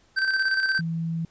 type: tone with tremolo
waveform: square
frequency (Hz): 1552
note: G6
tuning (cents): -18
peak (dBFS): -20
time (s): 0.16-0.81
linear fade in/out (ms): 20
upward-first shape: square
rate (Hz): 17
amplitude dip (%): 45
type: tone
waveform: sine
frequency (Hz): 164.81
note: E3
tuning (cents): 0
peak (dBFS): -25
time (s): 0.79-1.25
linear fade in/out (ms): 2
effects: pink hiss -61 dBFS RMS until 1.3 s + resampled to 16000 Hz